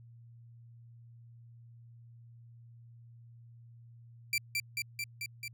sawtooth tone with echo, 2349 Hz, D7, in tune, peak -25 dBFS, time 4.33-4.38 s, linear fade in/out 2 ms, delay 220 ms, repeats 5, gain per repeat -2 dB, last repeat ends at 5.48 s, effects added 117 Hz sine -52 dBFS peak until 5.53 s

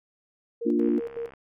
sine tone with tremolo, 466.2 Hz, A#4, in tune, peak -29 dBFS, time 0.61-1.3 s, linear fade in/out 10 ms, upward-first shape square, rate 5.4 Hz, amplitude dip 75%
sine chord, Bb major, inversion none, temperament equal, 233.1 / 293.7 / 349.2 Hz, Bb3 / D4 / F4, 0 / 0 / 0 cents, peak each -25 dBFS, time 0.65-1 s, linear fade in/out 20 ms
click train, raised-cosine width 0.5 ms, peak -32 dBFS, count 37, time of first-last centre 0.8-1.337 s, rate 67.1 Hz
effects none

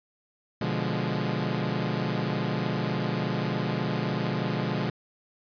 sawtooth chord, B diminished seventh, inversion none, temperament equal, 123.47 / 146.83 / 174.61 / 207.7 Hz, B2 / D3 / F3 / Ab3, 0 / 0 / 0 / 0 cents, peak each -28 dBFS, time 0.61-4.9 s, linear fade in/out 5 ms, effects resampled to 11025 Hz

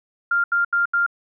sine tone bursts, 1396.9 Hz, F6, in tune, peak -16 dBFS, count 4, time 0.31-1.064 s, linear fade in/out 5 ms, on 130 ms, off 78 ms, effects none

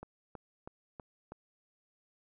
click train, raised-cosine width 1 ms, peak -30 dBFS, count 5, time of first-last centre 0.03-1.32 s, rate 3.1 Hz, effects none

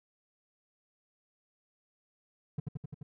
triangle tone with echo, 145.5 Hz, D3, 16 cents flat, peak -28 dBFS, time 2.58-2.6 s, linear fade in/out 5 ms, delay 86 ms, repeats 5, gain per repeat -2 dB, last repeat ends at 3.03 s, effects none

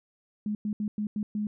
sine tone bursts at uneven times, 210 Hz, G#3, 19 cents sharp, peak -27 dBFS, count 6, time 0.46-0.55 / 0.65-0.73 / 0.8-0.88 / 0.98-1.07 / 1.16-1.23 / 1.35-1.47 s, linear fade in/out 2 ms, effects none

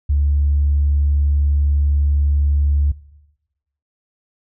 sine tone, 72 Hz, D2, 34 cents flat, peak -12 dBFS, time 0.09-2.92 s, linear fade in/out 10 ms, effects noise-tail reverb RT60 1.0 s tail -20 dB re dry + tanh soft clip ceiling -8 dBFS

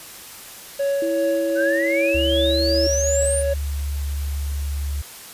triangle tone with tremolo, 558 Hz, C#5, 11 cents sharp, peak -16 dBFS, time 0.79-3.54 s, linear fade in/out 10 ms, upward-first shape sine, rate 2.6 Hz, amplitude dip 30%
sine tone, 330 Hz, E4, 2 cents sharp, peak -23 dBFS, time 1.02-2.87 s, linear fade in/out 2 ms
sine exponential sweep, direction up, 1480 to 9650 Hz, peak -22 dBFS, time 1.55-3.44 s, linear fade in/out 50 ms
sine tone with pitch glide, 72 to 71.01 Hz, D2 to C#2, -34 to +42 cents, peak -22 dBFS, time 2.14-5.02 s, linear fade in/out 10 ms, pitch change -24 cents, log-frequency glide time 3.38-3.71 s
effects white hiss -39 dBFS RMS until 5.33 s + resampled to 32000 Hz

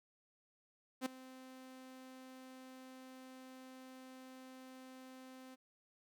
sawtooth tone with ADSR envelope, 259.3 Hz, C4, 15 cents flat, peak -30 dBFS, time 1.01-5.56 s, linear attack 49 ms, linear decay 7 ms, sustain -19 dB, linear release 24 ms, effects none

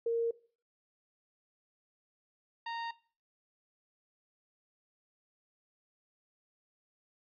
sine / sawtooth tone pair in turn, 463.2 / 926.4 Hz, A#4 / A#5, -11 / -11 cents, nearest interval octave, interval 1200 cents, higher second, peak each -28 / -33 dBFS, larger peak first, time 0.06-0.31 / 2.66-2.91 s, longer neither, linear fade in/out 5 ms, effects noise-tail reverb RT60 0.4 s tail -19 dB re dry + resampled to 11025 Hz

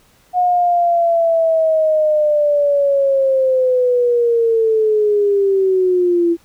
sine linear sweep, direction down, 726 to 335.1 Hz, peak -11 dBFS, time 0.33-6.37 s, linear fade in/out 50 ms, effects pink hiss -53 dBFS RMS until 6.44 s

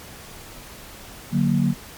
sine chord, D augmented, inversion none, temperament equal, 146.83 / 185 / 233.1 Hz, D3 / F#3 / A#3, 0 / 0 / 0 cents, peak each -21 dBFS, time 1.31-1.75 s, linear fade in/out 50 ms, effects pink hiss -41 dBFS RMS until 1.97 s + MP3 96 kbps

